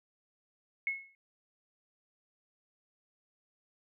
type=tone with exponential decay; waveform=sine; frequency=2182 Hz; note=C#7; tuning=28 cents flat; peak=-27 dBFS; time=0.87-1.15 s; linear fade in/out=1 ms; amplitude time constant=60 ms; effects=none